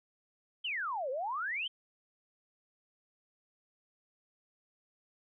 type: exponential two-way sweep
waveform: sine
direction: down then up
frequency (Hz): 3209 to 495.9 to 3209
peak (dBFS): -33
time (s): 0.64-1.68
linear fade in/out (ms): 10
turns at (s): 1.1
effects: none